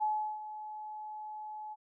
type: tone with ADSR envelope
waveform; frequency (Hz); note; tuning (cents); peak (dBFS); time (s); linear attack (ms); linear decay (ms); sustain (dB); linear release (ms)
sine; 854; G#5; +48; -27; 0-1.76; 27; 360; -13; 36
effects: none